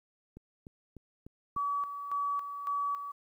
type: click train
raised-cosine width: 3 ms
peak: -34 dBFS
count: 5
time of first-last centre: 0.37-1.564 s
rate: 3.35 Hz
type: tone with tremolo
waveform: sine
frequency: 1141 Hz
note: C#6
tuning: 50 cents sharp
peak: -29 dBFS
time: 1.56-3.12 s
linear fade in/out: 10 ms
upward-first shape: square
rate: 1.8 Hz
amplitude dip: 60%
effects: 11-bit